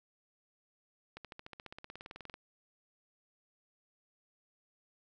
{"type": "accelerating click train", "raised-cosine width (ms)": 0.3, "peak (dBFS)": -30, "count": 21, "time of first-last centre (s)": [1.17, 2.341], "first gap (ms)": 77, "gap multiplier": 0.97, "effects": []}